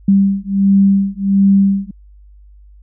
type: beating tone pair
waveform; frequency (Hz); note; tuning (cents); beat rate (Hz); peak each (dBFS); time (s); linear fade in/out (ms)
sine; 196 / 197.4; G3 / G3; 0 / +12; 1.4; -12; 0.08-1.91; 5
effects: added 50 Hz sine -39 dBFS peak until 2.82 s